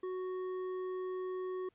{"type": "tone with hard clipping", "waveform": "triangle", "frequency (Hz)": 370, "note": "F#4", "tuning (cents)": 0, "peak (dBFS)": -38, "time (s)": [0.03, 1.69], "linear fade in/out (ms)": 5, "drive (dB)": 11, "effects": ["pink hiss -75 dBFS RMS until 1.74 s", "resampled to 8000 Hz"]}